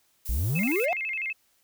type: noise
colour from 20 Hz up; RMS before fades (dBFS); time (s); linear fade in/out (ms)
violet; -37; 0.25-0.86; 10
type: exponential sweep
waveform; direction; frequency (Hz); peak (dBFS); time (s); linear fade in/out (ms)
triangle; up; 52 to 756; -22; 0.29-0.93; 0
type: tone with vibrato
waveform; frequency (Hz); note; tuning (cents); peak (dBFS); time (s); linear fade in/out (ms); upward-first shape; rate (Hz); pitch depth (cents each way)
sine; 2349; D7; 0; -28; 0.55-1.33; 10; square; 12; 180
effects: white hiss -67 dBFS RMS until 1.63 s